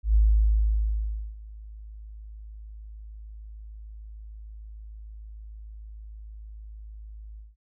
sine tone with ADSR envelope, 53.3 Hz, G#1, 46 cents sharp, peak -15 dBFS, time 0.03-7.56 s, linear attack 120 ms, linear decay 1200 ms, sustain -24 dB, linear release 180 ms, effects none

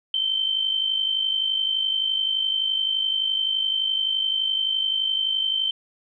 sine tone with amplitude modulation, 3103 Hz, G7, 18 cents flat, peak -18 dBFS, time 0.14-5.71 s, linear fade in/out 2 ms, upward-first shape sine, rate 51.7 Hz, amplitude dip 60%, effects none

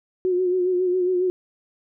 sine tone with vibrato, 364 Hz, F#4, 28 cents flat, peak -18 dBFS, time 0.25-1.3 s, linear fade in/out 0 ms, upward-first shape sine, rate 7.3 Hz, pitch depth 42 cents each way, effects none

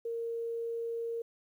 sine tone, 462.7 Hz, A#4, 13 cents flat, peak -33 dBFS, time 0.05-1.22 s, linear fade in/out 5 ms, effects 11-bit

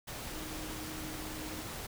sine tone in noise, 311.1 Hz, D#4, in tune, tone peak -45 dBFS, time 0.32-1.62 s, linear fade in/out 10 ms, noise pink, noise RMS -42 dBFS, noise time 0.07-1.87 s, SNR -6 dB, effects none

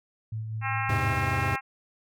sine tone with tremolo, 110 Hz, A2, in tune, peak -29 dBFS, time 0.32-1.16 s, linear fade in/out 5 ms, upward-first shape sine, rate 5.1 Hz, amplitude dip 35%
harmonic tone, 267.6 Hz, C4, 39 cents sharp, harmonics 3 / 4 / 5 / 6 / 7 / 8 / 9 / 10, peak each -33 / -34 / -35 / -36 / -36 / -37 / -38 / -38 dBFS, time 0.61-1.61 s, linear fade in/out 50 ms
45% pulse chord, E augmented, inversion none, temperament equal with one note detuned, 82.41 / 102.81 / 130.81 Hz, E2 / G#2 / B#2, 0 / -17 / 0 cents, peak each -33 / -30 / -31 dBFS, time 0.89-1.56 s, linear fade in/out 5 ms
effects none

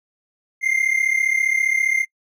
triangle tone pair together, 2085 / 2120 Hz, C7 / C7, -7 / +22 cents, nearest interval unison, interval 29 cents, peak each -18 dBFS, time 0.61-2.06 s, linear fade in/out 50 ms, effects noise-tail reverb RT60 0.1 s tail -26 dB re dry

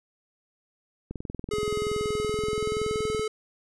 click train, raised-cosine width 3 ms, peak -21 dBFS, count 45, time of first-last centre 1.11-3.195 s, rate 21.1 Hz
square tone with pitch glide, 421.2 to 432.3 Hz, G#4 to A4, +24 to -31 cents, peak -27 dBFS, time 1.51-3.28 s, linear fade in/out 5 ms, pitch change +45 cents, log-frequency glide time 1.85-3.11 s
effects resampled to 24000 Hz

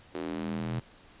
square tone with high-pass filter sweep, 41.2 Hz, E1, in tune, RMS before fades -34 dBFS, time 0.14-0.8 s, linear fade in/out 10 ms, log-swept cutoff 360 to 130 Hz, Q 2.9, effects pink hiss -56 dBFS RMS until 1.2 s + resampled to 8000 Hz

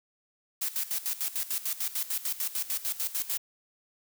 blue noise with tremolo, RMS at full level -30 dBFS, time 0.61-3.38 s, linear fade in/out 10 ms, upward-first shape square, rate 6.7 Hz, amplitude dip 80%, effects none

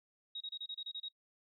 sine tone bursts, 3789 Hz, A#7, 27 cents sharp, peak -40 dBFS, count 9, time 0.35-1.085 s, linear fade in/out 5 ms, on 55 ms, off 30 ms, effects noise-tail reverb RT60 0.1 s tail -21 dB re dry

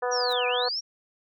harmonic tone, 247.1 Hz, B3, 1 cent sharp, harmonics 2 / 3 / 4 / 5 / 6 / 7, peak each -27 / -31 / -33 / -35 / -37 / -38 dBFS, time 0.02-0.69 s, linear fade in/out 10 ms
sine linear two-way sweep, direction down then up, 5920 to 2349 to 5700 Hz, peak -27 dBFS, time 0.11-0.81 s, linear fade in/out 20 ms, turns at 0.47 s
white noise with exponential growth, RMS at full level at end -41 dBFS, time 0.23-0.33 s, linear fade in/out 5 ms, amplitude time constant 20 ms
effects none

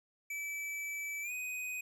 square tone with pitch glide, 2307 to 2501 Hz, D7 to D#7, -31 to +8 cents, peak -38 dBFS, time 0.3-1.81 s, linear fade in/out 5 ms, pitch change +139 cents, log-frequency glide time 1.22-1.32 s, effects none

